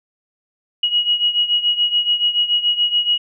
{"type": "beating tone pair", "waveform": "sine", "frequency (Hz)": [2900, 2907], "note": ["F#7", "F#7"], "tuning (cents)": [-35, -31], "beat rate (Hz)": 7, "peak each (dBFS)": [-16, -20], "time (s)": [0.83, 3.18], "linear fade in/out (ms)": 5, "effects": []}